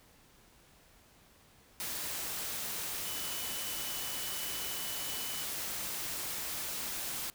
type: tone in noise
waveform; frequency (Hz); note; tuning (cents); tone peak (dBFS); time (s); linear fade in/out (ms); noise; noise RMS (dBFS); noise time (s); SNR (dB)
sine; 2981; F#7; +12; -45; 3.05-5.43; 0; white; -38; 1.8-7.3; -10
effects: pink hiss -62 dBFS RMS until 7.34 s